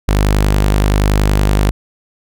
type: tone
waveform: sawtooth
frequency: 50.6 Hz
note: G#1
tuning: 44 cents flat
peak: -6 dBFS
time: 0.08-1.71 s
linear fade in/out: 5 ms
effects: none